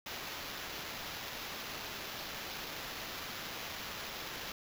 white noise with sample-and-hold, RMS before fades -43 dBFS, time 0.06-4.52 s, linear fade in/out 2 ms, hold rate 8820 Hz, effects none

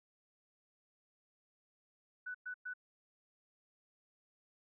sine tone bursts, 1489 Hz, F#6, 11 cents sharp, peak -40 dBFS, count 3, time 2.26-2.738 s, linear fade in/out 10 ms, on 86 ms, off 110 ms, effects none

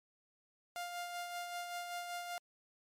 sawtooth tone with tremolo, 702 Hz, F5, 9 cents sharp, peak -35 dBFS, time 0.76-2.38 s, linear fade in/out 0 ms, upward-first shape sine, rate 5.2 Hz, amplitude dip 40%, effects MP3 64 kbps

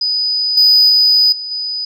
sine tone with level steps, 4978 Hz, D#8, in tune, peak -13 / -4 / -6 / -22 / -18 dBFS, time 0.01-1.85 s, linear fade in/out 5 ms, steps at 0.57 / 0.89 / 1.32 / 1.51 s, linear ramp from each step 5 ms, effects tanh soft clip ceiling -4 dBFS

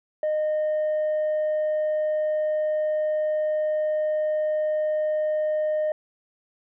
sine tone with tanh clipping, 614 Hz, D#5, 23 cents flat, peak -22 dBFS, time 0.23-5.92 s, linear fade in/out 2 ms, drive 1 dB, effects none

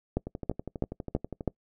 two click trains, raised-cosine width 2 ms, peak -13 / -22 dBFS, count 5 / 15, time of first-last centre 0.17-1.477 / 0.27-1.408 s, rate 3.06 / 12.3 Hz, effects noise-tail reverb RT60 0.1 s tail -24 dB re dry

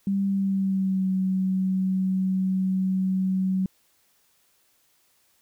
sine tone with pitch glide, 196.7 to 188.36 Hz, G3 to F#3, +6 to +31 cents, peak -21 dBFS, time 0.07-3.66 s, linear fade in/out 2 ms, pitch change -75 cents, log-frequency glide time 0.26-1.09 s, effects white hiss -65 dBFS RMS until 5.41 s

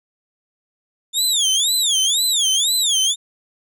25% pulse tone with vibrato, 3520 Hz, A7, in tune, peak -11 dBFS, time 1.13-3.16 s, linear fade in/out 50 ms, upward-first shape sine, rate 2 Hz, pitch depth 240 cents each way, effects none

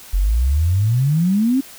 sine exponential sweep, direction up, 43.28 to 277.2 Hz, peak -13 dBFS, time 0.13-1.61 s, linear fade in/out 10 ms, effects white hiss -40 dBFS RMS until 1.78 s

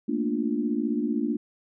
sine chord, Bb major seventh, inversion third, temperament equal with one note detuned, 220 / 235.5 / 293.7 / 349.2 Hz, A3 / Bb3 / D4 / F4, 0 / +18 / 0 / 0 cents, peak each -30 / -28 / -28 / -33 dBFS, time 0.08-1.37 s, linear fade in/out 10 ms, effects none

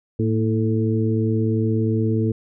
harmonic tone with a mistuned harmonic, 110 Hz, A2, in tune, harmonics 1 / 2 / 3 / 4, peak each -20 / -23 / -25 / -26 dBFS, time 0.19-2.32 s, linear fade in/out 5 ms, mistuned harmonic 2, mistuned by +55 cents, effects none

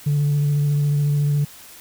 sine tone with vibrato, 145.2 Hz, D3, 19 cents flat, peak -14 dBFS, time 0.06-1.45 s, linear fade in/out 10 ms, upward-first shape sine, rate 14 Hz, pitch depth 16 cents each way, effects tanh soft clip ceiling -14 dBFS + white hiss -43 dBFS RMS until 1.8 s

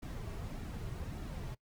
brown noise with flanger, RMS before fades -42 dBFS, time 0.02-1.55 s, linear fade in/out 10 ms, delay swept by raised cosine 1.9 to 4 ms, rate 1.7 Hz, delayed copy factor -0.5, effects noise-tail reverb RT60 0.1 s tail -20 dB re dry

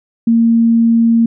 sine tone, 230 Hz, A#3, 23 cents flat, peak -7 dBFS, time 0.27-1.26 s, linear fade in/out 5 ms, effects none

